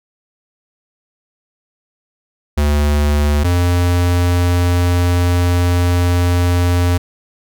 square tone pair in turn, 73.5 / 88.19 Hz, D2 / F2, +2 / +17 cents, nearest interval minor third, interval 315 cents, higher second, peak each -12 dBFS, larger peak neither, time 2.57-3.44 / 3.44-6.98 s, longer second, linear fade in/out 10 ms, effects none

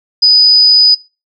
sine tone, 4978 Hz, D#8, in tune, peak -3 dBFS, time 0.22-0.95 s, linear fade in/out 10 ms, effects noise-tail reverb RT60 0.3 s tail -23 dB re dry

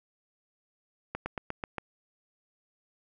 slowing click train, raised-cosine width 0.5 ms, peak -18 dBFS, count 6, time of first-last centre 1.15-1.783 s, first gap 110 ms, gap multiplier 1.07, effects none

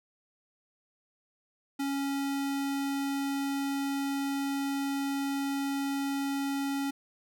square tone, 277.2 Hz, C#4, in tune, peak -30 dBFS, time 1.79-6.91 s, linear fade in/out 10 ms, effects none

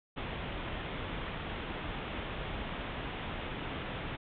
pink low-pass noise, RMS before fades -39 dBFS, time 0.16-4.17 s, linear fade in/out 20 ms, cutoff 3600 Hz, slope 96 dB/octave, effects none

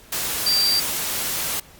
sine tone in noise, 4699 Hz, D8, in tune, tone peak -17 dBFS, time 0.46-0.8 s, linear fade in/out 5 ms, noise white, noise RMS -25 dBFS, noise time 0.12-1.6 s, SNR +5 dB, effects pink hiss -48 dBFS RMS until 1.79 s + Opus 48 kbps

